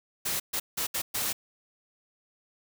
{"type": "noise bursts at uneven times", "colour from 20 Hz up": "white", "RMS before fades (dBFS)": -30, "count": 5, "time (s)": [[0.25, 0.4], [0.53, 0.6], [0.77, 0.87], [0.94, 1.02], [1.14, 1.33]], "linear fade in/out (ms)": 10, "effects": []}